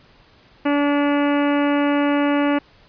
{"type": "harmonic tone", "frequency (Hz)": 288, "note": "D4", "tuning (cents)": -34, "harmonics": [1, 2, 3, 4, 5, 6, 7, 8, 9, 10], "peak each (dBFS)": [-17, -23, -27, -29, -31, -33, -34, -35, -36, -37], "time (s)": [0.65, 2.59], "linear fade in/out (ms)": 10, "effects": ["pink hiss -52 dBFS RMS until 2.88 s", "resampled to 11025 Hz"]}